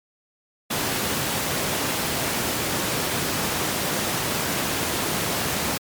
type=high-pass noise; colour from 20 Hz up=pink; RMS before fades=-25 dBFS; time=0.7-5.78 s; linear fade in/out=10 ms; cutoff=120 Hz; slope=12 dB/octave; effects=MP3 96 kbps